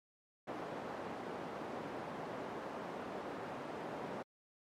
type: band-pass noise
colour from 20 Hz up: white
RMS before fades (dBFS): -44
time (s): 0.47-4.23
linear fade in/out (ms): 10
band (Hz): 180 to 770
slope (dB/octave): 12
effects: MP3 64 kbps